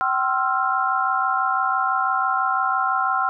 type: tone cluster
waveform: sine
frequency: 768 / 1054 / 1323 / 1389 Hz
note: G5 / C6 / E6 / F6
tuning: -36 / +12 / +6 / -10 cents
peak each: -24 dBFS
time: 0.01-3.29 s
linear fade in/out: 0 ms
effects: none